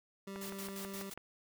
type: tone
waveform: 25% pulse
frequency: 196 Hz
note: G3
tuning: in tune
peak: -39 dBFS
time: 0.27-1.1 s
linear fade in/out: 5 ms
type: click train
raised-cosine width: 0.5 ms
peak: -30 dBFS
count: 6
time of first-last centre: 0.36-1.176 s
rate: 6.13 Hz
type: noise with tremolo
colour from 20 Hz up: white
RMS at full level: -46 dBFS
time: 0.41-1.14 s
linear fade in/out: 5 ms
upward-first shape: square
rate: 5.7 Hz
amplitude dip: 70%
effects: none